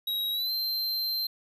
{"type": "tone with pitch glide", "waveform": "square", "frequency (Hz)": [3832, 4131], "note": ["A#7", "C8"], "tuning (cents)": [47, -23], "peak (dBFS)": -28, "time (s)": [0.07, 1.27], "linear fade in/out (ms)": 5, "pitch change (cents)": 130, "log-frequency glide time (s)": [0.32, 0.52], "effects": []}